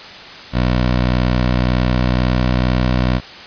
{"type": "tone with pitch glide", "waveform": "15% pulse", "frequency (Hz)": [61.74, 62.31], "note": ["B1", "B1"], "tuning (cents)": [0, 16], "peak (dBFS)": -7, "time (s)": [0.52, 3.21], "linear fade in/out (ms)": 50, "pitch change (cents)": 16, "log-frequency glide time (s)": [1.42, 2.65], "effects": ["white hiss -34 dBFS RMS until 3.46 s", "resampled to 11025 Hz"]}